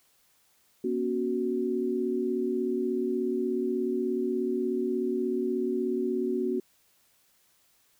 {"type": "chord", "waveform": "sine", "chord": "B suspended second", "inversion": "none", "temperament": "equal with one note detuned", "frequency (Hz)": [240.6, 277.2, 370], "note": ["B3", "C#4", "F#4"], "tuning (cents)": [-45, 0, 0], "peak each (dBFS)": [-31, -33, -28], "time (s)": [0.84, 6.6], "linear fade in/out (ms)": 5, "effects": ["white hiss -66 dBFS RMS until 7.99 s"]}